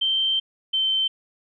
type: tone pair in turn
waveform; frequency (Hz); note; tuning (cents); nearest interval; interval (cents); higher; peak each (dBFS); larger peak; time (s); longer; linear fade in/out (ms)
sine; 3127 / 3098; G7 / G7; -5 / -21; unison; 16; first; -19; neither; 0.01-0.4 / 0.73-1.08; first; 10
effects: none